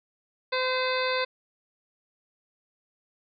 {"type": "harmonic tone", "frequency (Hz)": 513, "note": "C5", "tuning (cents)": -34, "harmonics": [1, 2, 3, 4, 5, 7, 8, 9], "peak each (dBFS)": [-28, -31, -33, -34, -35, -36, -37, -38], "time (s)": [0.52, 1.25], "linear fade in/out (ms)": 10, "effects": []}